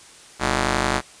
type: ring-modulated tone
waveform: 5% pulse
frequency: 132.1 Hz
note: C3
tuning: 17 cents sharp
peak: -5 dBFS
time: 0.39-1.02 s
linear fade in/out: 50 ms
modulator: 488 Hz
effects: white hiss -46 dBFS RMS until 1.2 s + resampled to 22050 Hz